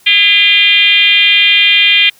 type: tone with frequency modulation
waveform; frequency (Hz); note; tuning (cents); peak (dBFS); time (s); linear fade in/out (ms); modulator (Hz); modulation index
sine; 2794; F7; 0; -5; 0.06-2.1; 10; 382; 1.9
effects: white hiss -46 dBFS RMS until 2.19 s